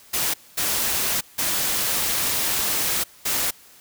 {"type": "noise bursts at uneven times", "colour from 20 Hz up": "white", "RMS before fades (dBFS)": -23, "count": 4, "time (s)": [[0.13, 0.34], [0.57, 1.21], [1.38, 3.04], [3.25, 3.51]], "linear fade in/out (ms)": 10, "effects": ["white hiss -50 dBFS RMS until 3.8 s"]}